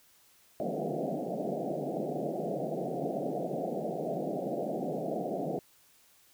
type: band-pass noise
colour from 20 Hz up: white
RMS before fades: -34 dBFS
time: 0.6-5.59 s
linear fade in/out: 0 ms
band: 140 to 740 Hz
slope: 96 dB/octave
effects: white hiss -63 dBFS RMS until 6.33 s